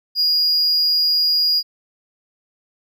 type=tone; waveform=triangle; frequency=4868 Hz; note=D#8; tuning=39 cents flat; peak=-13 dBFS; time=0.15-1.63 s; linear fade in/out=50 ms; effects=none